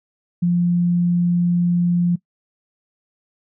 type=tone; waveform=sine; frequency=174.61 Hz; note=F3; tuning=in tune; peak=-14 dBFS; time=0.42-2.16 s; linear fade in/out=10 ms; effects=noise-tail reverb RT60 0.1 s tail -21 dB re dry